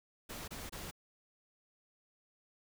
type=noise bursts; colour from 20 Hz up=pink; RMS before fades=-45 dBFS; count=3; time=0.29-0.912 s; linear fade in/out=10 ms; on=190 ms; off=26 ms; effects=none